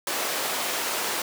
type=high-pass noise; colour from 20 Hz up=pink; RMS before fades=-28 dBFS; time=0.07-1.22 s; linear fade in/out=2 ms; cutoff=480 Hz; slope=12 dB/octave; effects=none